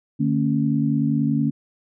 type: tone cluster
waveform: sine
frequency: 149.7 / 225.5 / 276.1 Hz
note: D3 / A3 / C#4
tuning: +33 / +43 / -7 cents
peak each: -22 dBFS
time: 0.19-1.51 s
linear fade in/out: 20 ms
effects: none